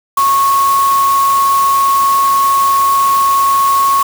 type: tone in noise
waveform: sine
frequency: 1100 Hz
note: C#6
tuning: 14 cents flat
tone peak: -8 dBFS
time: 0.17-4.03 s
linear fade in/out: 5 ms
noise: white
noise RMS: -23 dBFS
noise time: 0.17-4.03 s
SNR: +12 dB
effects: none